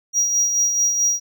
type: tone with tremolo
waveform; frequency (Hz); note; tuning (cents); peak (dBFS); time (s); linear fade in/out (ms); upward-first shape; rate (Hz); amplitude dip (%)
triangle; 5740; F8; +47; -13; 0.13-1.2; 50; sine; 4.6; 45
effects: none